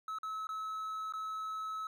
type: tone with dropouts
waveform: triangle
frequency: 1294 Hz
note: E6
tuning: 32 cents flat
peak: -35 dBFS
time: 0.08-1.87 s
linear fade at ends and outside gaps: 2 ms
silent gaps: 0.186-0.231 / 0.47-0.49 / 1.124-1.136 s
effects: none